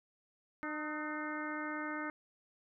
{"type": "harmonic tone with a mistuned harmonic", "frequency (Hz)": 302.5, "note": "D#4", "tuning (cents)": -49, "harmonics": [1, 2, 3, 4, 5, 6, 7], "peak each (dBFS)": [-41, -47, -47, -44, -44, -47, -48], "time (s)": [0.63, 2.1], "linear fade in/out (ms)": 0, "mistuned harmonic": 4, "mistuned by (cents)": 61, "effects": []}